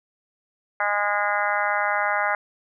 harmonic tone with a mistuned harmonic, 205.5 Hz, G#3, 18 cents flat, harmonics 3 / 4 / 5 / 6 / 7 / 8 / 9 / 10, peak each -29 / -26 / -31 / -29 / -27 / -29 / -33 / -30 dBFS, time 0.8-2.35 s, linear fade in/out 2 ms, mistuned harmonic 10, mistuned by -16 cents, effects none

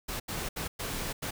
pink noise bursts at uneven times, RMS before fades -35 dBFS, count 5, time 0.08-0.2 / 0.28-0.49 / 0.56-0.68 / 0.79-1.13 / 1.22-1.31 s, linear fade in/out 10 ms, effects none

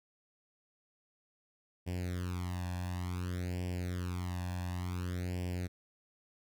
sawtooth tone with flanger, 89.7 Hz, F2, 47 cents sharp, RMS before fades -37 dBFS, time 1.86-5.68 s, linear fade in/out 20 ms, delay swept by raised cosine 0.38 to 1.17 ms, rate 0.56 Hz, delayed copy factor +0.9, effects none

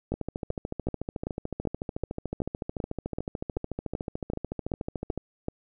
two click trains, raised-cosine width 2 ms, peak -18 / -16 dBFS, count 70 / 15, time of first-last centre 0.14-5.176 / 0.12-5.484 s, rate 13.7 / 2.61 Hz, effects none

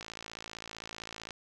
click train, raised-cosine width 0.2 ms, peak -24 dBFS, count 73, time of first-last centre 0.01-1.307 s, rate 55.5 Hz, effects none

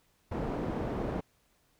white low-pass noise, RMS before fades -34 dBFS, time 0.31-1.21 s, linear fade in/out 10 ms, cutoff 480 Hz, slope 12 dB/octave, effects pink hiss -70 dBFS RMS until 1.79 s

